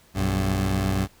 20% pulse tone pair together, 61.21 / 95.8 Hz, B1 / G2, -15 / -39 cents, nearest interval minor sixth, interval 776 cents, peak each -22 / -18 dBFS, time 0.14-1.08 s, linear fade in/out 50 ms, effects pink hiss -56 dBFS RMS until 1.2 s

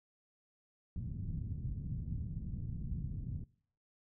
white low-pass noise, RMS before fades -40 dBFS, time 0.96-3.44 s, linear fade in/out 2 ms, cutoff 160 Hz, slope 24 dB/octave, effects noise-tail reverb RT60 0.6 s tail -23 dB re dry

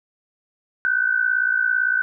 sine tone pair together, 1480 / 1537.8 Hz, F#6 / G6, 0 / -34 cents, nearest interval minor second, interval 66 cents, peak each -20 dBFS, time 0.85-2.02 s, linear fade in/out 0 ms, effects none

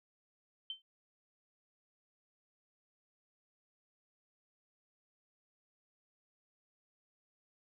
sine tone with exponential decay, 3098 Hz, G7, 21 cents flat, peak -35 dBFS, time 0.7-0.82 s, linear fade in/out 2 ms, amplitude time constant 26 ms, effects none

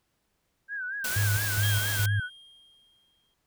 sine tone with vibrato, 1568 Hz, G6, in tune, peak -31 dBFS, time 0.68-2.3 s, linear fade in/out 50 ms, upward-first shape sine, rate 4.3 Hz, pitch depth 110 cents each way
white noise, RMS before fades -32 dBFS, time 1.04-2.06 s, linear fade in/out 5 ms
sine tone with tremolo, 103.1 Hz, G#2, 12 cents flat, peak -23 dBFS, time 1.16-2.2 s, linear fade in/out 5 ms, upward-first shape square, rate 2.4 Hz, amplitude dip 60%
triangle tone with exponential decay, 3221 Hz, G7, 46 cents sharp, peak -30 dBFS, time 1.63-3.34 s, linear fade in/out 2 ms, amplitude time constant 370 ms
effects pink hiss -75 dBFS RMS until 3.46 s

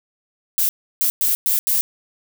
violet noise bursts at uneven times, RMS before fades -18 dBFS, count 5, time 0.58-0.69 / 1.01-1.1 / 1.21-1.35 / 1.46-1.59 / 1.67-1.81 s, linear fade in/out 0 ms, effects none

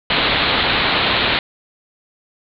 white low-pass noise, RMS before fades -17 dBFS, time 0.1-1.39 s, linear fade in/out 2 ms, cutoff 4200 Hz, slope 96 dB/octave, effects none

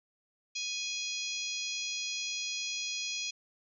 harmonic tone, 830.6 Hz, G#5, in tune, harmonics 3 / 4 / 5 / 6 / 7 / 8, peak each -39 / -40 / -41 / -42 / -42 / -43 dBFS, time 0.55-3.31 s, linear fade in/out 10 ms, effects none

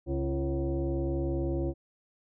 sine tone with frequency modulation, 137.1 Hz, C#3, 19 cents flat, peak -27 dBFS, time 0.06-1.74 s, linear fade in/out 50 ms, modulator 205 Hz, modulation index 1.7, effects none

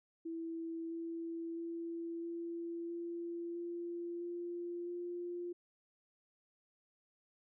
sine tone with pitch steps, 329.6 / 332.5 / 335.4 / 338.3 / 341.2 / 344.2 / 347.2 / 350.2 Hz, E4 / E4 / E4 / E4 / F4 / F4 / F4 / F4, 0 / +15 / +30 / +45 / -40 / -25 / -10 / +5 cents, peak -39 dBFS, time 0.25-5.53 s, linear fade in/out 10 ms, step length 660 ms, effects none

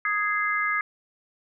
sine chord, Ab major, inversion second, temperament just, 1245.9 / 1661.2 / 2077 Hz, Eb6 / Ab6 / C7, +2 / 0 / -13 cents, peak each -27 dBFS, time 0.05-0.81 s, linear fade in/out 2 ms, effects none

